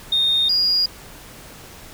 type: tone pair in turn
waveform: sine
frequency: 3679 / 4858 Hz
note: A#7 / D#8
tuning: -24 / -42 cents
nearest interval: perfect fourth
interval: 482 cents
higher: second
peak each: -14 dBFS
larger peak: neither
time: 0.12-0.49 / 0.49-0.86 s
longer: neither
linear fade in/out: 5 ms
effects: tanh soft clip ceiling -11 dBFS + pink hiss -41 dBFS RMS until 1.93 s